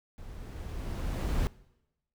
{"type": "noise with level ramp", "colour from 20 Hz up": "brown", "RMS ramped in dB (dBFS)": [-46, -27], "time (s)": [0.18, 1.47], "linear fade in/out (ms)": 0, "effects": ["noise-tail reverb RT60 0.9 s tail -21 dB re dry"]}